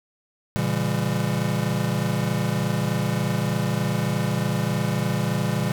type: chord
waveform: square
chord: A# diminished seventh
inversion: none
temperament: just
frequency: 116.54 / 139.85 / 167.82 / 201.4 Hz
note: A#2 / C#3 / E3 / G3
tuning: 0 / +16 / +31 / +47 cents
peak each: -28 dBFS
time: 0.56-5.72 s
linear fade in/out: 0 ms
effects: none